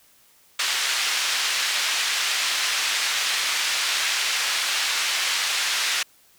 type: band-pass noise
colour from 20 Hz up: pink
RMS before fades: -24 dBFS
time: 0.59-6.03 s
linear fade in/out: 5 ms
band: 1900 to 6200 Hz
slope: 12 dB/octave
effects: white hiss -57 dBFS RMS until 6.38 s